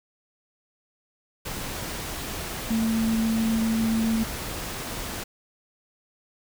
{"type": "tone in noise", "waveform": "sine", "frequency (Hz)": 224.1, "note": "A3", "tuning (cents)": 32, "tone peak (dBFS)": -21, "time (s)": [2.7, 4.24], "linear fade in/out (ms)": 10, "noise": "pink", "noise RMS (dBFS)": -33, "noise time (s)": [1.45, 5.24], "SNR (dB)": 9, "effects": []}